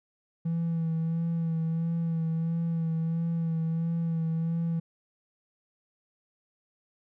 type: tone with vibrato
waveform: triangle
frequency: 164.81 Hz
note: E3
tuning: in tune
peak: -23 dBFS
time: 0.45-4.8 s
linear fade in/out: 10 ms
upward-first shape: sine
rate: 1.5 Hz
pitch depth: 27 cents each way
effects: tanh soft clip ceiling -21 dBFS